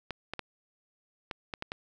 clicks, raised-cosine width 0.3 ms, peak -19 dBFS, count 7, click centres 0.107 / 0.336 / 0.393 / 1.312 / 1.538 / 1.624 / 1.719 s, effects none

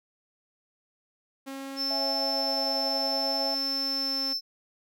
sawtooth tone with vibrato, 270.6 Hz, C#4, 42 cents flat, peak -32 dBFS, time 1.46-4.34 s, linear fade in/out 20 ms, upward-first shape sine, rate 0.56 Hz, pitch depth 12 cents each way
triangle tone, 5310 Hz, E8, 12 cents sharp, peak -26 dBFS, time 1.76-4.41 s, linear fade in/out 50 ms
sine chord, C# minor, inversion none, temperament equal with one note detuned, 548.9 / 659.3 / 830.6 Hz, C#5 / E5 / G#5, -17 / 0 / 0 cents, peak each -35 dBFS, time 1.9-3.55 s, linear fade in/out 10 ms
effects none

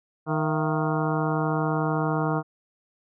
harmonic tone with a mistuned harmonic, 155.56 Hz, D#3, in tune, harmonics 1 / 2 / 3 / 4 / 5 / 6 / 7 / 8 / 9, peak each -26 / -29 / -31 / -32 / -33 / -34 / -34 / -35 / -36 dBFS, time 0.26-2.43 s, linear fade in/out 50 ms, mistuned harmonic 4, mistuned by +120 cents, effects none

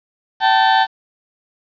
35% pulse tone pair together, 769.4 / 883 Hz, G5 / A5, -33 / +6 cents, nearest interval major second, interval 239 cents, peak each -12 dBFS, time 0.4-0.87 s, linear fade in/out 50 ms, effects resampled to 11025 Hz + 7-bit

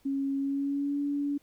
sine tone with pitch glide, 274.6 to 285.9 Hz, C#4 to D4, -16 to -46 cents, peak -27 dBFS, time 0.05-1.38 s, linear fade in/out 10 ms, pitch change +70 cents, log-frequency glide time 0.37-0.99 s, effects pink hiss -66 dBFS RMS until 1.42 s

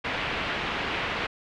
white low-pass noise, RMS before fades -30 dBFS, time 0.04-1.27 s, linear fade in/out 10 ms, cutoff 2900 Hz, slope 24 dB/octave, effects none

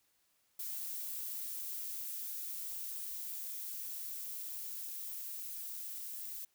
violet noise with level ramp, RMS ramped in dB -41 to -44 dBFS, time 0.59-6.45 s, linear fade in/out 5 ms, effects white hiss -75 dBFS RMS until 6.54 s

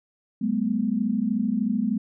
sine tone cluster, 190.7 / 213.8 / 247 Hz, G3 / A3 / B3, -47 / -49 / 0 cents, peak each -29 / -24 / -26 dBFS, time 0.41-1.98 s, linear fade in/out 10 ms, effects none

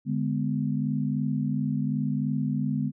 sine chord, G# diminished, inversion second, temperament equal with one note detuned, 146.83 / 207.7 / 250.5 Hz, D3 / G#3 / B3, 0 / 0 / +25 cents, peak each -28 / -29 / -29 dBFS, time 0.05-2.92 s, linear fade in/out 50 ms, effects none

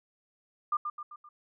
sine tone with echo, 1200 Hz, D6, 37 cents sharp, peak -25 dBFS, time 0.72-0.77 s, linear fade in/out 5 ms, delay 130 ms, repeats 4, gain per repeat -6 dB, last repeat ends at 1.29 s, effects none

